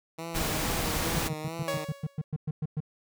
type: tone with vibrato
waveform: 10% pulse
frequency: 160.6 Hz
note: E3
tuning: 45 cents flat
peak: -27 dBFS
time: 0.18-1.85 s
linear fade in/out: 10 ms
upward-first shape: sine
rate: 2.3 Hz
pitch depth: 74 cents each way
type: noise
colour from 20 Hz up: pink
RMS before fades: -30 dBFS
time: 0.34-1.29 s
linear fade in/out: 20 ms
type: tone bursts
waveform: triangle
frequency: 153 Hz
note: D#3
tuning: 29 cents flat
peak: -25 dBFS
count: 12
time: 1.15-2.804 s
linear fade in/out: 5 ms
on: 37 ms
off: 110 ms
type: tone with exponential decay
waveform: sawtooth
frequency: 559 Hz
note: C#5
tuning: 14 cents sharp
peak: -23 dBFS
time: 1.68-2.24 s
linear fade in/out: 1 ms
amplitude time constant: 120 ms
effects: none